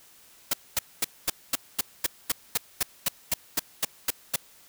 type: noise bursts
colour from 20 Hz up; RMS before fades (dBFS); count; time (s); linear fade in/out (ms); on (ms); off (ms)
white; -24; 16; 0.51-4.36; 5; 25; 230
effects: white hiss -55 dBFS RMS until 4.68 s